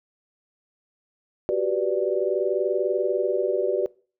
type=chord; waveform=sine; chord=G major seventh; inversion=third; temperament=equal with one note detuned; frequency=370 / 390.4 / 493.9 / 587.3 Hz; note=F#4 / G4 / B4 / D5; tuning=0 / -7 / 0 / 0 cents; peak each=-26 / -26 / -27 / -26 dBFS; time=1.49-3.86 s; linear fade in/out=0 ms; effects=noise-tail reverb RT60 0.4 s tail -23 dB re dry